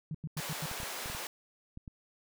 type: tone bursts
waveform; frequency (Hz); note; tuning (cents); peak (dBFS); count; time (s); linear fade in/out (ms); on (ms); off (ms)
sine; 155.1; D#3; -5; -34; 5; 0.11-0.658; 2; 36; 92
type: high-pass noise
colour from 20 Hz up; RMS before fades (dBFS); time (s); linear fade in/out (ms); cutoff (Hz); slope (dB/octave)
pink; -40; 0.37-1.27; 2; 550; 12
type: clicks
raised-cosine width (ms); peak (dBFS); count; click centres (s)
5; -32; 8; 0.714 / 0.802 / 0.832 / 1.059 / 1.1 / 1.149 / 1.774 / 1.878
effects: none